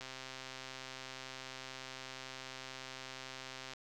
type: click train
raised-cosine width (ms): 0.2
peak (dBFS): -28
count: 489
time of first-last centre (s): 0.01-3.735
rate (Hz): 131
effects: none